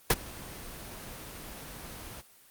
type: noise with ADSR envelope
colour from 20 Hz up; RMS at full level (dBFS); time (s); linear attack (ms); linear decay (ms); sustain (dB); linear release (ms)
pink; -19; 0.1-2.22; 4; 40; -24; 21
effects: white hiss -58 dBFS RMS until 2.5 s + Opus 24 kbps